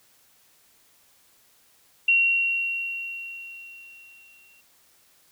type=tone with exponential decay; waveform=sine; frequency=2742 Hz; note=F7; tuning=32 cents flat; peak=-15 dBFS; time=2.08-4.61 s; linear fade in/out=5 ms; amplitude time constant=550 ms; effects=white hiss -60 dBFS RMS until 5.31 s